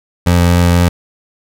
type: tone with vibrato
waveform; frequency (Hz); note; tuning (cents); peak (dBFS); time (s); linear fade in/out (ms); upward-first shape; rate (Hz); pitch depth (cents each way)
25% pulse; 87.31; F2; 0; -4; 0.26-0.89; 10; sine; 4; 9
effects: none